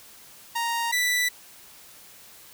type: tone pair in turn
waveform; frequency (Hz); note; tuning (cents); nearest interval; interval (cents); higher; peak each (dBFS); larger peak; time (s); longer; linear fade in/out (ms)
sawtooth; 932.3 / 1975.5; A#5 / B6; 0 / 0; octave + minor second; 1300; second; -21 / -18; second; 0.55-0.92 / 0.92-1.29; neither; 10
effects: white hiss -49 dBFS RMS until 2.53 s